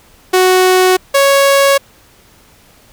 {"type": "tone pair in turn", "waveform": "sawtooth", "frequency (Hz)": [370, 554.3], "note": ["F#4", "C#5"], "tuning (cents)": [0, 0], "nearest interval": "perfect fifth", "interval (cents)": 700, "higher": "second", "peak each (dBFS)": -3, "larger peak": "neither", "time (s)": [[0.33, 0.97], [1.14, 1.78]], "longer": "neither", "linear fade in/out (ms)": 10, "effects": ["pink hiss -46 dBFS RMS until 2.92 s"]}